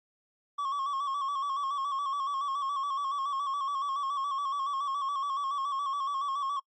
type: tone with vibrato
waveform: triangle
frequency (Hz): 1113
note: C#6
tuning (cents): +7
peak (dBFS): -27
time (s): 0.58-6.6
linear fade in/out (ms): 10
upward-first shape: square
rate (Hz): 7.1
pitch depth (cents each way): 52
effects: noise-tail reverb RT60 0.1 s tail -24 dB re dry + MP3 32 kbps